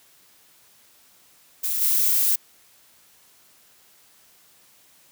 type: noise with level steps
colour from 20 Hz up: violet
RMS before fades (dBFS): -25 / -20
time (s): 1.63-2.36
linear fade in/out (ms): 10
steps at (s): 1.81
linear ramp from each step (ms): 10
effects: white hiss -56 dBFS RMS until 5.11 s + high-pass 60 Hz 12 dB/octave